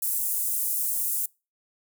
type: high-pass noise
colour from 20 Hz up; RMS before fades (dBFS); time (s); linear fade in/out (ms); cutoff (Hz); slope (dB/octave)
pink; -27; 0.02-1.26; 5; 9400; 24
effects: noise-tail reverb RT60 0.3 s tail -26 dB re dry